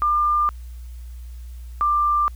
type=tone pair in turn; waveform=sine; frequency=1198 / 1186.3 Hz; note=D6 / D6; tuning=+34 / +17 cents; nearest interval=unison; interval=17 cents; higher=first; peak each=-16 dBFS; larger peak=neither; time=0.02-0.49 / 1.81-2.28 s; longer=neither; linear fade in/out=0 ms; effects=added 60 Hz sine -33 dBFS peak until 2.35 s + white hiss -56 dBFS RMS until 2.35 s